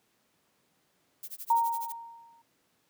violet noise with tremolo, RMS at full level -39 dBFS, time 1.23-1.92 s, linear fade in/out 0 ms, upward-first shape sine, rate 12 Hz, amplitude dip 100%
sine tone with exponential decay, 927 Hz, A#5, 10 cents flat, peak -19 dBFS, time 1.5-2.42 s, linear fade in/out 5 ms, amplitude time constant 200 ms
effects pink hiss -71 dBFS RMS until 2.89 s + high-pass 150 Hz 12 dB/octave

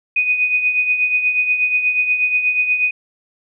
sine tone with tremolo, 2489 Hz, D#7, in tune, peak -11 dBFS, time 0.16-2.91 s, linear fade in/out 5 ms, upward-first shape triangle, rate 8.3 Hz, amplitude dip 65%, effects none

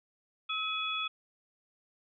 sine tone cluster, 1290 / 2516 / 3395 Hz, E6 / D#7 / G#7, -38 / +19 / +37 cents, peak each -36 / -36 / -35 dBFS, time 0.49-1.08 s, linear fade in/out 10 ms, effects none

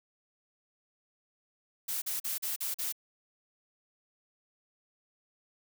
blue noise bursts, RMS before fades -34 dBFS, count 6, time 1.88-2.925 s, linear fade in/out 10 ms, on 140 ms, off 41 ms, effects none

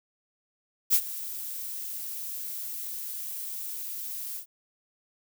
violet noise with ADSR envelope, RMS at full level -19 dBFS, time 0.9-4.46 s, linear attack 38 ms, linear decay 68 ms, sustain -17 dB, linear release 90 ms, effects none

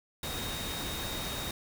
sine tone in noise, 3729 Hz, A#7, in tune, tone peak -40 dBFS, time 0.23-1.51 s, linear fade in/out 2 ms, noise pink, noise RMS -37 dBFS, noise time 0.23-1.51 s, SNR -6 dB, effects none

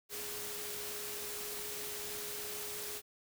sine tone in noise, 416.9 Hz, G#4, 7 cents sharp, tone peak -48 dBFS, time 0.09-3.02 s, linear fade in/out 50 ms, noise white, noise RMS -42 dBFS, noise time 0.09-3.02 s, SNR -9 dB, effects none

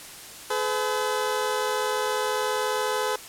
20% pulse tone pair together, 426.8 / 507 Hz, G#4 / B4, +47 / +45 cents, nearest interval minor third, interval 298 cents, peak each -22 dBFS, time 0.5-3.16 s, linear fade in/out 5 ms, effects white hiss -42 dBFS RMS until 3.28 s + low-pass 12000 Hz 12 dB/octave

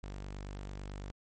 sawtooth tone, 49 Hz, G1, in tune, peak -37 dBFS, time 0.03-1.11 s, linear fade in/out 0 ms, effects MP3 32 kbps

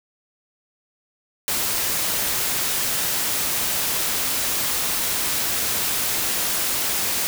white noise, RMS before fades -23 dBFS, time 1.48-7.27 s, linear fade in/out 0 ms, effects none

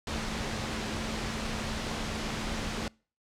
sine tone in noise, 220 Hz, A3, in tune, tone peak -40 dBFS, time 0.07-2.88 s, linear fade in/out 2 ms, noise pink, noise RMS -34 dBFS, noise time 0.07-2.88 s, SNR -9 dB, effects noise-tail reverb RT60 0.4 s tail -26 dB re dry + low-pass 6000 Hz 12 dB/octave

